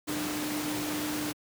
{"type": "tone in noise", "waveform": "sine", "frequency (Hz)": 300.4, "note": "D4", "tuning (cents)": 39, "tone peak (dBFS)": -32, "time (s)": [0.07, 1.33], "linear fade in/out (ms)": 20, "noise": "pink", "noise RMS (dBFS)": -34, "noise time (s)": [0.07, 1.33], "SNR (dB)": -1, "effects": ["high-pass 150 Hz 12 dB/octave"]}